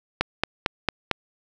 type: click train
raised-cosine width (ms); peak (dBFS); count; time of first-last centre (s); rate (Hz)
0.3; -4; 5; 0.21-1.113; 4.43
effects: none